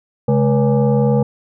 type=tone with frequency modulation; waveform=sine; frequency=135.4 Hz; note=C#3; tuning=40 cents flat; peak=-11 dBFS; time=0.28-1.23 s; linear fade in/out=5 ms; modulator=347 Hz; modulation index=1.3; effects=none